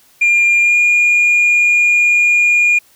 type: tone with pitch glide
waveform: sine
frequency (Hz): 2402 to 2426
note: D7 to D#7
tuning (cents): +38 to -44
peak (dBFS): -6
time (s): 0.21-2.79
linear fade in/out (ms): 10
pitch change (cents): +18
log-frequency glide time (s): 0.61-0.76
effects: tanh soft clip ceiling -7 dBFS + white hiss -50 dBFS RMS until 2.95 s